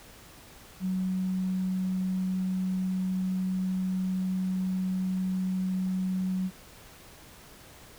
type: tone with tanh clipping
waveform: triangle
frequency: 186.4 Hz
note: F#3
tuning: 13 cents sharp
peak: -26 dBFS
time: 0.8-6.51 s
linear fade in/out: 50 ms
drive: 3 dB
effects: pink hiss -51 dBFS RMS until 7.98 s